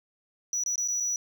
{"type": "tone with dropouts", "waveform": "sine", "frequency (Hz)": 5880, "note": "F#8", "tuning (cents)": -12, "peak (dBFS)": -24, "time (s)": [0.53, 1.16], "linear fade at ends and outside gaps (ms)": 1, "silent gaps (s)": [[0.637, 0.661], [0.757, 0.779], [0.877, 0.884], [1.001, 1.005]], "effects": ["tanh soft clip ceiling -24 dBFS"]}